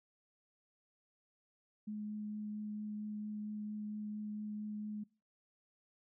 sine tone with vibrato, 211 Hz, G#3, 28 cents sharp, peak -39 dBFS, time 1.87-5.04 s, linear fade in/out 10 ms, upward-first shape triangle, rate 4.4 Hz, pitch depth 9 cents each way, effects noise-tail reverb RT60 0.4 s tail -25 dB re dry

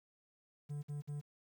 triangle tone bursts, 146 Hz, D3, 10 cents flat, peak -37 dBFS, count 3, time 0.69-1.214 s, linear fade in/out 20 ms, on 140 ms, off 52 ms, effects 11-bit

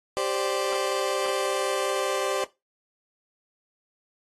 30% pulse chord, G suspended fourth, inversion none, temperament just, 392 / 522.7 / 588 Hz, G4 / C5 / D5, 0 / -2 / +2 cents, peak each -27 dBFS, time 0.17-2.44 s, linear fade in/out 0 ms, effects noise-tail reverb RT60 0.2 s tail -17 dB re dry + AAC 32 kbps

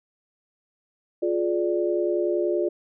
sine chord, D diminished, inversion first, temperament just, 352.4 / 422.9 / 587.3 Hz, F4 / Ab4 / D5, +16 / +31 / 0 cents, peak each -23 / -28 / -27 dBFS, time 1.22-2.69 s, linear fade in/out 10 ms, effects none

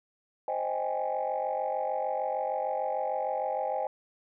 sine chord, Ab major seventh, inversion first, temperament equal, 523.3 / 622.3 / 784 / 830.6 Hz, C5 / Eb5 / G5 / Ab5, 0 / 0 / 0 / 0 cents, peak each -33 dBFS, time 0.48-3.87 s, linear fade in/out 2 ms, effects tanh soft clip ceiling -21 dBFS

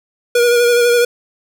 square tone with vibrato, 479.3 Hz, A#4, 48 cents sharp, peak -10 dBFS, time 0.35-1.05 s, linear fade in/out 5 ms, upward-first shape sine, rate 12 Hz, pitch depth 25 cents each way, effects none

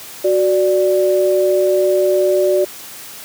sine tone pair together, 370 / 587.3 Hz, F#4 / D5, 0 / 0 cents, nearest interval minor sixth, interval 800 cents, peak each -14 dBFS, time 0.24-2.65 s, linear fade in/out 10 ms, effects white hiss -34 dBFS RMS until 3.24 s + high-pass 100 Hz 12 dB/octave

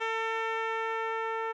10% pulse tone with low-pass filter sweep, 449.1 Hz, A4, 35 cents sharp, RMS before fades -32 dBFS, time 0-1.53 s, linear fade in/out 20 ms, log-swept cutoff 2900 to 1400 Hz, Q 0.8, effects none

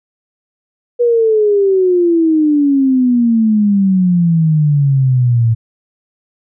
sine exponential sweep, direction down, 486.6 to 112.1 Hz, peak -8 dBFS, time 0.99-5.55 s, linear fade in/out 20 ms, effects none

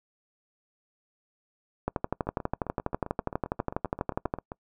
two click trains, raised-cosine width 1 ms, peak -13 / -22 dBFS, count 31 / 18, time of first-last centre 1.88-4.339 / 2.27-4.519 s, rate 12.2 / 7.56 Hz, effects noise-tail reverb RT60 0.1 s tail -25 dB re dry

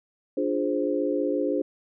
sine chord, D half-diminished seventh, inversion none, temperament equal, 293.7 / 349.2 / 415.3 / 523.3 Hz, D4 / F4 / Ab4 / C5, 0 / 0 / 0 / 0 cents, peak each -27 / -30 / -29 / -28 dBFS, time 0.37-1.62 s, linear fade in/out 5 ms, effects none

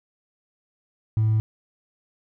triangle tone with hard clipping, 109.3 Hz, A2, 11 cents flat, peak -17 dBFS, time 1.17-1.4 s, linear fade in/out 0 ms, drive 2 dB, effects none

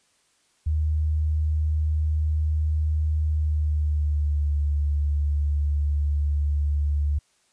sine tone with pitch glide, 77 to 72.93 Hz, D#2 to D2, -17 to -12 cents, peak -20 dBFS, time 0.66-7.19 s, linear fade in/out 10 ms, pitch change -95 cents, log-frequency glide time 3.25-4.55 s, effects white hiss -65 dBFS RMS until 7.52 s + resampled to 22050 Hz

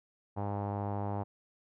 sawtooth tone with low-pass filter, 101.5 Hz, G#2, 39 cents flat, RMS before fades -35 dBFS, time 0.36-1.24 s, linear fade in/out 20 ms, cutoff 840 Hz, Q 3.5, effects none

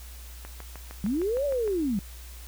click train, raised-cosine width 0.5 ms, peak -26 dBFS, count 9, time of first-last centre 0.45-1.677 s, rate 6.52 Hz
sine linear two-way sweep, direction up then down, 183.2 to 587.3 to 183.2 Hz, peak -24 dBFS, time 1.04-1.99 s, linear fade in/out 0 ms, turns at 1.45 s
effects added 60 Hz sine -41 dBFS peak until 2.47 s + white hiss -49 dBFS RMS until 2.47 s

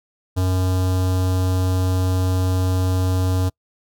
square tone with notch filter, 92.5 Hz, F#2, in tune, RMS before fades -19 dBFS, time 0.36-3.5 s, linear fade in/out 20 ms, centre 2100 Hz, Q 0.95, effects noise-tail reverb RT60 0.1 s tail -26 dB re dry

